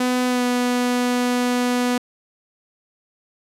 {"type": "tone with pitch glide", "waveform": "sawtooth", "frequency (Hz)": [250.4, 246.4], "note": ["B3", "B3"], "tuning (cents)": [24, -4], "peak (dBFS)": -14, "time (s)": [0, 1.98], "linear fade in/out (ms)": 5, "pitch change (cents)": -28, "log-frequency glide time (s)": [0.27, 0.43], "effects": ["low-pass 12000 Hz 12 dB/octave"]}